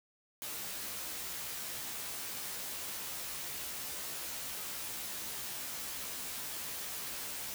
white noise with comb filter, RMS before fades -41 dBFS, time 0.42-7.54 s, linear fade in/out 0 ms, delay 15 ms, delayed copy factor +0.9, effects none

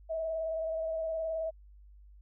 sine tone with vibrato, 645 Hz, E5, 38 cents flat, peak -31 dBFS, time 0.09-1.51 s, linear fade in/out 20 ms, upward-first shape square, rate 19 Hz, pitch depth 22 cents each way, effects added 50 Hz sine -52 dBFS peak until 2.21 s

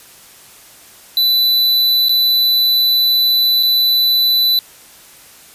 square tone with dropouts, 3987 Hz, B7, 16 cents sharp, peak -11 dBFS, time 1.17-4.59 s, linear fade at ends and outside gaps 1 ms, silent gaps 2.085-2.093 / 3.628-3.632 s, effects white hiss -42 dBFS RMS until 5.54 s + resampled to 32000 Hz

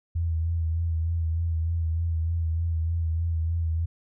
sine tone with vibrato, 82.41 Hz, E2, in tune, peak -23 dBFS, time 0.15-3.86 s, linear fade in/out 10 ms, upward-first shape sine, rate 3.3 Hz, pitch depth 39 cents each way, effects none

